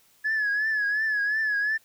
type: tone with vibrato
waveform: sine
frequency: 1706 Hz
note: G#6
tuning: 46 cents sharp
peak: -21 dBFS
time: 0.24-1.78 s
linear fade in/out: 20 ms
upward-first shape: triangle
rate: 2.8 Hz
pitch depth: 80 cents each way
effects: tanh soft clip ceiling -20 dBFS + white hiss -61 dBFS RMS until 1.84 s